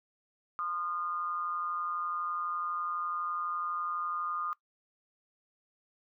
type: tone with amplitude modulation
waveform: sine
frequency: 1221 Hz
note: D#6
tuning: 33 cents flat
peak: -29 dBFS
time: 0.59-4.53 s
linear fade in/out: 0 ms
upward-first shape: sine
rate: 172 Hz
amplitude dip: 65%
effects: noise-tail reverb RT60 0.1 s tail -19 dB re dry